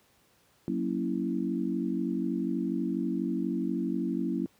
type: chord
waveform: sine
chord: F# dominant seventh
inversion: none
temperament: equal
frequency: 185 / 233.1 / 277.2 / 329.6 Hz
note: F#3 / A#3 / C#4 / E4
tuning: 0 / 0 / 0 / 0 cents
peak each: -33 dBFS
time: 0.68-4.46 s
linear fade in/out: 0 ms
effects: pink hiss -65 dBFS RMS until 4.59 s + high-pass 80 Hz 12 dB/octave